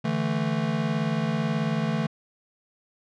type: chord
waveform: square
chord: D suspended second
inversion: none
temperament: just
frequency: 146.83 / 165.19 / 220.2 Hz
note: D3 / E3 / A3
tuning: 0 / +4 / +2 cents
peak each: -30 / -29 / -28 dBFS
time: 0.04-2.07 s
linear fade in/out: 10 ms
effects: low-pass 4000 Hz 12 dB/octave